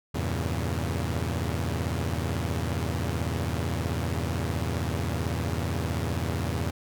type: chord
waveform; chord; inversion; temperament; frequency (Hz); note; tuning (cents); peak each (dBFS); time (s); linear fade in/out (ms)
sawtooth; E diminished seventh; none; equal; 82.41 / 98 / 116.54 / 138.59; E2 / G2 / Bb2 / Db3; 0 / 0 / 0 / 0; -26 / -30 / -29 / -31; 0.14-6.71; 10
effects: none